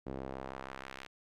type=tone with band-pass filter sweep; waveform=sawtooth; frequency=66.3 Hz; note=C2; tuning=23 cents sharp; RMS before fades=-44 dBFS; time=0.06-1.07 s; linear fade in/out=10 ms; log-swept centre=360 to 2600 Hz; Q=0.95; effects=none